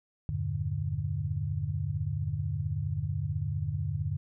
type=chord; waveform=sine; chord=E half-diminished seventh; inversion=none; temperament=equal; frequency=82.41 / 98 / 116.54 / 146.83 Hz; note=E2 / G2 / Bb2 / D3; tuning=0 / 0 / 0 / 0 cents; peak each=-37 / -33 / -37 / -33 dBFS; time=0.29-4.17 s; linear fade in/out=0 ms; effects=none